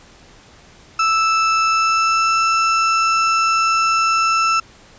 35% pulse tone with pitch glide, 1318.5 to 1329.2 Hz, E6 to E6, 0 to +14 cents, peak -12 dBFS, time 0.99-4.6 s, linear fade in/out 5 ms, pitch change +14 cents, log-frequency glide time 1.69-2.38 s, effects pink hiss -46 dBFS RMS until 4.98 s + resampled to 16000 Hz

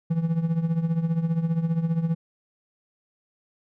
triangle tone with tremolo, 164.81 Hz, E3, in tune, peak -16 dBFS, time 0.1-2.15 s, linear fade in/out 10 ms, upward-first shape triangle, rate 15 Hz, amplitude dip 80%, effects none

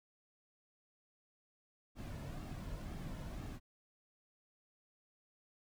brown noise with flanger, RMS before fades -45 dBFS, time 1.95-3.6 s, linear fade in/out 50 ms, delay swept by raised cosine 2 to 2.59 ms, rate 2 Hz, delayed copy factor -0.5, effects none

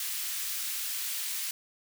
white high-pass noise, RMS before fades -34 dBFS, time 0-1.51 s, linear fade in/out 2 ms, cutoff 1900 Hz, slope 12 dB/octave, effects none

